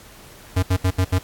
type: tone bursts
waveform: square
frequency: 92.5 Hz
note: F#2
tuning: in tune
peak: -16 dBFS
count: 5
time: 0.56-1.188 s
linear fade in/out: 10 ms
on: 68 ms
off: 72 ms
effects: pink hiss -45 dBFS RMS until 1.23 s + AAC 64 kbps